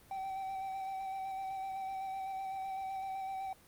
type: tone with vibrato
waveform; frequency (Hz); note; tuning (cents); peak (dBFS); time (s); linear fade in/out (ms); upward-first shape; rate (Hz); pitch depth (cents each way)
triangle; 770; G5; -31; -35; 0.11-3.53; 2; square; 7.9; 17
effects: pink hiss -61 dBFS RMS until 3.67 s + Opus 32 kbps